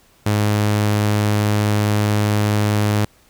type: tone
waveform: sawtooth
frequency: 104.7 Hz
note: G#2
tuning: 15 cents sharp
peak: -11 dBFS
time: 0.26-3.05 s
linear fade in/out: 5 ms
effects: pink hiss -54 dBFS RMS until 3.29 s